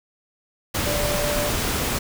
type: tone in noise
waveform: sine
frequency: 587.3 Hz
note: D5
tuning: in tune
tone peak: -25 dBFS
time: 0.86-1.5 s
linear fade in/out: 10 ms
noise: pink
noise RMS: -24 dBFS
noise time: 0.74-1.99 s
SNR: -4 dB
effects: none